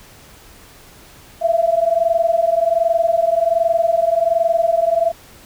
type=tone pair together; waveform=sine; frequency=658.7 / 680 Hz; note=E5 / F5; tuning=-1 / -46 cents; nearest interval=minor second; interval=55 cents; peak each=-16 dBFS; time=1.41-5.12 s; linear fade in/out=20 ms; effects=pink hiss -44 dBFS RMS until 5.45 s